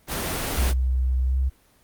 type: noise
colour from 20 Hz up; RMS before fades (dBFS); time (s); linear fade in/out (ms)
pink; -27; 0.07-0.74; 50
type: tone with pitch glide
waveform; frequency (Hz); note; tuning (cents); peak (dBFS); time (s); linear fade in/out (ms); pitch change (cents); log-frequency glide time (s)
sine; 63.8 to 65.63; C2 to C2; -43 to +6; -19; 0.57-1.5; 20; +49; 1.25-1.38
effects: pink hiss -59 dBFS RMS until 1.83 s + Opus 24 kbps